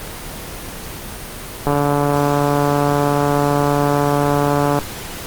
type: click train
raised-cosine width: 1 ms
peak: -3 dBFS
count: 450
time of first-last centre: 1.67-4.788 s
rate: 144 Hz
effects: pink hiss -30 dBFS RMS until 5.26 s + Opus 24 kbps